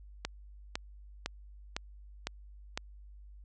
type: click train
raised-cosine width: 0.2 ms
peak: -16 dBFS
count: 6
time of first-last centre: 0.25-2.775 s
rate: 1.98 Hz
effects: added 50 Hz sine -49 dBFS peak until 3.44 s + resampled to 22050 Hz